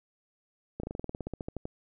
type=slowing click train; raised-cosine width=2 ms; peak=-22 dBFS; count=16; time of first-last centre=0.8-1.654 s; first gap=34 ms; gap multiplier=1.07; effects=none